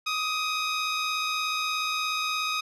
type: tone pair together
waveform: 15% pulse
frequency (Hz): 1200 / 1256.8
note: D6 / D#6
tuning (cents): +37 / +17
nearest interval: minor second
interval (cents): 80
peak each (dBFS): -31 / -20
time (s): 0.06-2.61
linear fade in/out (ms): 10
effects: low-pass 8000 Hz 12 dB/octave

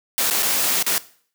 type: noise with dropouts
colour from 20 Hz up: white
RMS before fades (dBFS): -20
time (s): 0.18-0.98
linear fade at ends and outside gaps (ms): 0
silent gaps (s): 0.3-0.309 / 0.424-0.429 / 0.826-0.865
effects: noise-tail reverb RT60 0.5 s tail -18 dB re dry + high-pass 200 Hz 12 dB/octave

